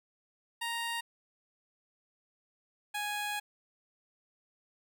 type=tone pair in turn; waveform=15% pulse; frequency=932.3 / 830.6 Hz; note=A#5 / G#5; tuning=0 / 0 cents; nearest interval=major second; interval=200 cents; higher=first; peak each=-27 dBFS; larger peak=neither; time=0.61-1.01 / 2.94-3.4 s; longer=second; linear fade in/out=10 ms; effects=none